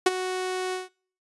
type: tone with ADSR envelope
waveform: sawtooth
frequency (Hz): 370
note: F#4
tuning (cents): 0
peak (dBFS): -10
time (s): 0.06-0.89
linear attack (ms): 6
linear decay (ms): 28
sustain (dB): -13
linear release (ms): 160
effects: noise-tail reverb RT60 0.5 s tail -25 dB re dry + resampled to 24000 Hz